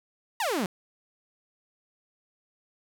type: exponential sweep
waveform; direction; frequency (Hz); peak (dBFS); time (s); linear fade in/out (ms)
sawtooth; down; 987.8 to 170; -22; 0.4-0.66; 2
effects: none